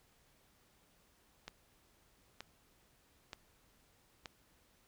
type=click train; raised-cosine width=0.2 ms; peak=-27 dBFS; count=4; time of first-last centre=1.48-4.258 s; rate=1.08 Hz; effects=pink hiss -70 dBFS RMS until 4.87 s